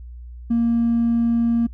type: tone with hard clipping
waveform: sine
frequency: 233.1 Hz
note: A#3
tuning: in tune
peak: -16 dBFS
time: 0.5-1.67 s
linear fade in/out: 10 ms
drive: 1 dB
effects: noise-tail reverb RT60 0.1 s tail -25 dB re dry + added 60 Hz sine -34 dBFS peak until 1.73 s